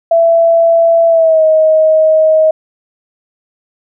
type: tone with pitch glide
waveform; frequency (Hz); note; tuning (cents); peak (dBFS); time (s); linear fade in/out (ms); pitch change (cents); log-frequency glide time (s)
sine; 667 to 629.9; E5 to D#5; +20 to +21; -5; 0.11-2.51; 5; -99; 1.08-1.44
effects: none